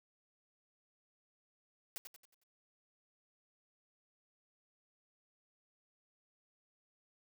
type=noise with echo; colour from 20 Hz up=white; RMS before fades=-43 dBFS; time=1.96-1.98 s; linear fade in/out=0 ms; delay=91 ms; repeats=5; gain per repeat=-7 dB; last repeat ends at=2.435 s; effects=none